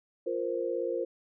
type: chord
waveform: sine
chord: F suspended fourth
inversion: none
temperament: equal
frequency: 349.2 / 466.2 / 523.3 Hz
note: F4 / Bb4 / C5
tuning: 0 / 0 / 0 cents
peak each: -34 / -33 / -33 dBFS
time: 0.26-1.05 s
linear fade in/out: 10 ms
effects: none